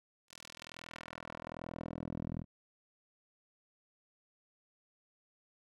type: tone with band-pass filter sweep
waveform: 10% pulse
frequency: 41.2 Hz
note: E1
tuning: in tune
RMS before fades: -45 dBFS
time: 0.28-2.45 s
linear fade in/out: 50 ms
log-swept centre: 6600 to 160 Hz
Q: 0.82
effects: none